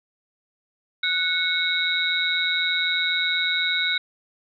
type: tone cluster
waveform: sine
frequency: 1479 / 2199 / 3724 / 3892 Hz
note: F#6 / C#7 / A#7 / B7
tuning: -1 / -14 / -2 / -26 cents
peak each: -26 dBFS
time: 1.03-3.98 s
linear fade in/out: 5 ms
effects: none